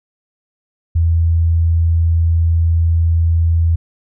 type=tone; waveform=sine; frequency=83 Hz; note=E2; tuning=12 cents sharp; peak=-10 dBFS; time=0.95-3.76 s; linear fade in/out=10 ms; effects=none